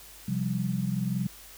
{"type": "chord", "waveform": "sine", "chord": "C suspended fourth", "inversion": "none", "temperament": "equal", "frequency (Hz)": [130.81, 174.61, 196], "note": ["C3", "F3", "G3"], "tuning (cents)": [0, 0, 0], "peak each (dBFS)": [-31, -31, -30], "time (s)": [0.28, 1.27], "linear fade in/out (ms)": 5, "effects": ["added 50 Hz sine -55 dBFS peak until 1.57 s", "white hiss -49 dBFS RMS until 1.57 s"]}